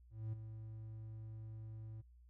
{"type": "tone with ADSR envelope", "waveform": "triangle", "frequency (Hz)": 110, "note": "A2", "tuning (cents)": 0, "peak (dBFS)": -36, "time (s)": [0.1, 2.02], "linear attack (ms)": 230, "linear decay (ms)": 9, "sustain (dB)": -9, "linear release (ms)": 17, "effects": ["noise-tail reverb RT60 0.1 s tail -25 dB re dry", "added 60 Hz sine -60 dBFS peak until 2.29 s"]}